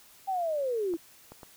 sine linear sweep, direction down, 791 to 318.4 Hz, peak -27 dBFS, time 0.27-0.97 s, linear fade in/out 20 ms
clicks, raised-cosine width 1 ms, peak -31 dBFS, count 3, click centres 0.938 / 1.32 / 1.432 s
effects white hiss -56 dBFS RMS until 1.56 s

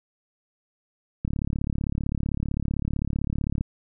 click train, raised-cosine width 5 ms, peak -14 dBFS, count 85, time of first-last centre 1.25-3.61 s, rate 35.6 Hz, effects none

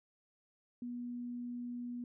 sine tone, 242.7 Hz, B3, 30 cents flat, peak -39 dBFS, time 0.82-2.04 s, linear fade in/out 2 ms, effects none

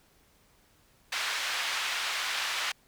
white band-pass noise, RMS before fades -32 dBFS, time 1.12-2.72 s, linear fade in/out 5 ms, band 1100 to 3300 Hz, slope 12 dB/octave, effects pink hiss -64 dBFS RMS until 2.87 s

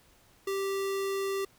square tone, 391.2 Hz, G4, 4 cents flat, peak -30 dBFS, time 0.47-1.45 s, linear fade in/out 5 ms, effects pink hiss -62 dBFS RMS until 1.58 s

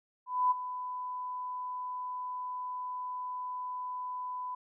sine tone with ADSR envelope, 1000 Hz, B5, 21 cents sharp, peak -22 dBFS, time 0.26-4.55 s, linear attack 250 ms, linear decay 18 ms, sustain -13 dB, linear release 6 ms, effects none

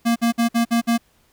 square tone bursts, 233.1 Hz, A#3, in tune, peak -16 dBFS, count 6, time 0.05-0.98 s, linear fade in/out 20 ms, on 110 ms, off 54 ms, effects pink hiss -60 dBFS RMS until 1.32 s

